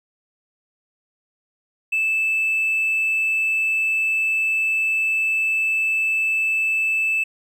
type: tone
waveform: triangle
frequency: 2630 Hz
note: E7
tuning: 5 cents flat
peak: -15 dBFS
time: 1.92-7.24 s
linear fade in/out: 10 ms
effects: tanh soft clip ceiling -14 dBFS